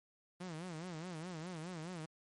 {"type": "tone with vibrato", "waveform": "sawtooth", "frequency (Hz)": 169.5, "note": "E3", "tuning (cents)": 49, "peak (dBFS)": -39, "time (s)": [0.4, 2.06], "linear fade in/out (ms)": 10, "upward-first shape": "sine", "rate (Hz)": 4.8, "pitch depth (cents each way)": 160, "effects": ["MP3 48 kbps"]}